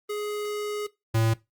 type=tone pair in turn; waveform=square; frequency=417.7 / 112.63 Hz; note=G#4 / A2; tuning=+10 / +41 cents; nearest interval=octave + major seventh; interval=2269 cents; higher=first; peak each=-29 / -21 dBFS; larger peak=second; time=0.09-0.87 / 1.14-1.34 s; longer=first; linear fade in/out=10 ms; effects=noise-tail reverb RT60 0.2 s tail -19 dB re dry + Opus 32 kbps